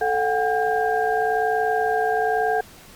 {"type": "tone cluster", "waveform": "sine", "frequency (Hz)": [439.2, 727, 788, 1603], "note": ["A4", "F#5", "G5", "G6"], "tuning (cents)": [-3, -31, 9, 38], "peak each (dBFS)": [-23, -22, -27, -27], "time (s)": [0.01, 2.61], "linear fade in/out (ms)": 5, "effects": ["pink hiss -46 dBFS RMS until 2.95 s", "Opus 48 kbps"]}